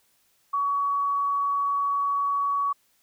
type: tone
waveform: sine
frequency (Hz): 1128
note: C#6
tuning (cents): +30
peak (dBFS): -22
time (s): 0.53-2.73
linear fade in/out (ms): 10
effects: white hiss -66 dBFS RMS until 3.02 s